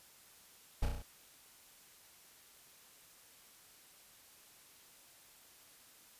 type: noise with echo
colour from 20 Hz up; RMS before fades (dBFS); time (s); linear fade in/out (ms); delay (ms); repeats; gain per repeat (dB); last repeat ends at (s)
brown; -30; 0.82-0.86; 10; 33; 5; -3; 1.025
effects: white hiss -61 dBFS RMS until 6.19 s + resampled to 32000 Hz